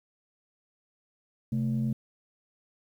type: tone pair together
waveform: sine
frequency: 130.81 / 220 Hz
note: C3 / A3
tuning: 0 / 0 cents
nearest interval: major sixth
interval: 900 cents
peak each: -27 dBFS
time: 1.52-1.93 s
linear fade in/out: 5 ms
effects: tanh soft clip ceiling -21 dBFS + 10-bit